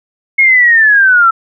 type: linear sweep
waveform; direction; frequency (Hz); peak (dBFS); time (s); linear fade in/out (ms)
sine; down; 2178 to 1318.5; -4; 0.38-1.31; 10
effects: none